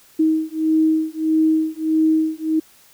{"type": "beating tone pair", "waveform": "sine", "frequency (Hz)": [315.4, 317], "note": ["D#4", "D#4"], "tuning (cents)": [24, 32], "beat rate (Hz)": 1.6, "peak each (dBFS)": -18, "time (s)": [0.19, 2.6], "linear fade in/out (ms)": 10, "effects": ["white hiss -51 dBFS RMS until 2.93 s"]}